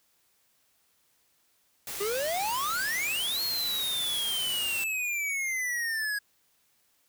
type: noise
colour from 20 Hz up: white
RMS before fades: -37 dBFS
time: 1.87-4.84 s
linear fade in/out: 2 ms
type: exponential two-way sweep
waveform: square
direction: up then down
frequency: 390.4 to 4342 to 1647 Hz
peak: -29 dBFS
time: 2-6.19 s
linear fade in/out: 10 ms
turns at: 3.42 s
effects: white hiss -69 dBFS RMS until 7.08 s